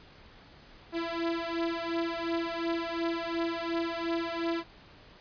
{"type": "beating tone pair", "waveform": "sawtooth", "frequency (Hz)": [333.4, 336.2], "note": ["E4", "E4"], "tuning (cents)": [20, 34], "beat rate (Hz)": 2.8, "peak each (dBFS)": -29, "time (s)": [0.92, 4.64], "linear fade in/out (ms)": 50, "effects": ["pink hiss -54 dBFS RMS until 5.2 s", "resampled to 11025 Hz"]}